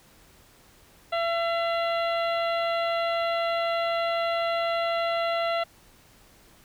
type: harmonic tone with a mistuned harmonic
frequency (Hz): 674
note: E5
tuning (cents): +38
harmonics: 1 / 2 / 3 / 4 / 5 / 6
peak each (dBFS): -25 / -31 / -35 / -37 / -39 / -41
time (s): 1.12-5.64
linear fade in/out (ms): 10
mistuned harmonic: 4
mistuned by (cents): +52
effects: pink hiss -56 dBFS RMS until 6.64 s